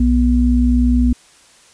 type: tone pair together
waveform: sine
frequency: 61.2 / 244.8 Hz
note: B1 / B3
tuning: -15 / -15 cents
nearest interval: 2 octaves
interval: 2400 cents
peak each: -13 dBFS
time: 0-1.13 s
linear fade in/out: 5 ms
effects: white hiss -48 dBFS RMS until 1.73 s + resampled to 22050 Hz